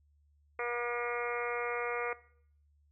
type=harmonic tone; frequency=239.8 Hz; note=A#3; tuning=49 cents sharp; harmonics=2 / 3 / 4 / 5 / 6 / 7 / 8 / 9 / 10; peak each=-37 / -43 / -44 / -41 / -42 / -50 / -43 / -41 / -46 dBFS; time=0.59-2.13 s; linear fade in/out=2 ms; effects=noise-tail reverb RT60 0.6 s tail -19 dB re dry + added 73 Hz sine -65 dBFS peak until 2.91 s